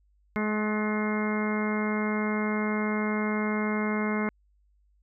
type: harmonic tone with a mistuned harmonic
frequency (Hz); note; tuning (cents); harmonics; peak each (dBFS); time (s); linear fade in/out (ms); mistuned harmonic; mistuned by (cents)
212.4; G#3; +39; 1 / 2 / 3 / 4 / 5 / 6 / 7 / 8 / 9 / 10; -27 / -33 / -38 / -40 / -37 / -40 / -39 / -43 / -47 / -35; 0.36-4.29; 0; 8; +34
effects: added 50 Hz sine -62 dBFS peak until 5.02 s